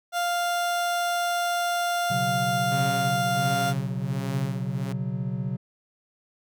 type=tone; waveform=30% pulse; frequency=698.5 Hz; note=F5; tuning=in tune; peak=-21 dBFS; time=0.12-3.74 s; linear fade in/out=50 ms
type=chord; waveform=triangle; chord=B suspended second; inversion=none; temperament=just; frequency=123.47 / 138.9 / 185.21 Hz; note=B2 / C#3 / F#3; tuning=0 / +4 / +2 cents; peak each=-29 dBFS; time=2.1-5.57 s; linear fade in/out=10 ms
type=tone with tremolo; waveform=sawtooth; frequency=135.8 Hz; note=C#3; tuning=35 cents flat; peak=-25 dBFS; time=2.71-4.93 s; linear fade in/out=10 ms; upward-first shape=sine; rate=1.4 Hz; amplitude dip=80%
effects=none